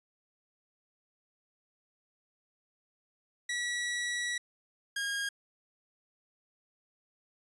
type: tone pair in turn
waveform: sawtooth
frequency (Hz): 1935 / 1627.1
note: B6 / G#6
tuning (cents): -36 / -36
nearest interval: minor third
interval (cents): 300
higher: first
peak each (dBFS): -28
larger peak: neither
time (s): 3.49-4.38 / 4.96-5.29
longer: first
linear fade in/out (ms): 5
effects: resampled to 24000 Hz